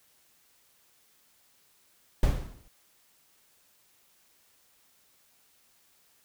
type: noise with exponential decay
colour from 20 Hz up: brown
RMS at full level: -20 dBFS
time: 2.23-2.68 s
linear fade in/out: 2 ms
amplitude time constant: 96 ms
effects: white hiss -65 dBFS RMS until 6.24 s